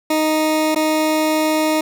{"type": "tone with dropouts", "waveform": "20% pulse", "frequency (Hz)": 311.1, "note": "D#4", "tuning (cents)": 0, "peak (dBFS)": -10, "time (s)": [0.1, 1.81], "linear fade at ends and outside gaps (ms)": 5, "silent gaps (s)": [0.748, 0.759], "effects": []}